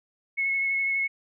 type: tone with vibrato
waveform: sine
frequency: 2187 Hz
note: C#7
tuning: 24 cents flat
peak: -23 dBFS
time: 0.37-1.08 s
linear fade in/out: 20 ms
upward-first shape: sine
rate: 12 Hz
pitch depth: 13 cents each way
effects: none